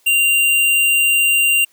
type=tone with sample-and-hold; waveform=sine; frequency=2779 Hz; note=F7; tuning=9 cents flat; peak=-11 dBFS; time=0.06-1.65 s; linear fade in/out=10 ms; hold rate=11025 Hz; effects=white hiss -56 dBFS RMS until 1.72 s + high-pass 300 Hz 12 dB/octave